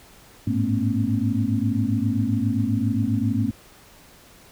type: tone cluster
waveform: sine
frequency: 103.1 / 110.6 / 219.2 / 241.7 / 271.2 Hz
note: G#2 / A2 / A3 / B3 / C#4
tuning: -12 / +9 / -6 / -37 / -38 cents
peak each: -26 dBFS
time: 0.47-3.51 s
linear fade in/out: 5 ms
effects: pink hiss -50 dBFS RMS until 4.51 s